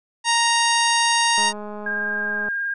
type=harmonic tone; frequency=932.3 Hz; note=A#5; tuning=in tune; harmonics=1 / 2 / 3 / 4 / 5 / 6 / 7 / 9 / 10; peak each=-20 / -23 / -25 / -26 / -27 / -28 / -28 / -30 / -30 dBFS; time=0.24-1.53 s; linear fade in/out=50 ms
type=click train; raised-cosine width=1 ms; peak=-21 dBFS; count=232; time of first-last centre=1.38-2.485 s; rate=209 Hz
type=tone with vibrato; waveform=sine; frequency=1612 Hz; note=G6; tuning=48 cents sharp; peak=-22 dBFS; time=1.86-2.74 s; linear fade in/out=5 ms; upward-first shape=sine; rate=19 Hz; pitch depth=16 cents each way
effects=none